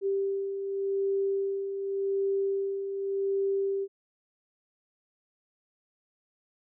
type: beating tone pair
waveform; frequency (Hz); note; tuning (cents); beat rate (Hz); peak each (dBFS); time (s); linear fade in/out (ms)
sine; 392 / 392.87; G4 / G4; 0 / +4; 0.87; -36 / -27; 0.01-3.88; 50
effects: none